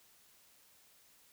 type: silence
effects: white hiss -65 dBFS RMS until 1.32 s